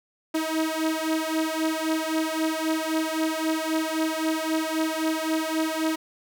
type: beating tone pair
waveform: sawtooth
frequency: 316.1 / 319.9 Hz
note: D#4 / D#4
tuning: +27 / +48 cents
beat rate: 3.8 Hz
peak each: -23 dBFS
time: 0.34-5.96 s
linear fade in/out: 10 ms
effects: none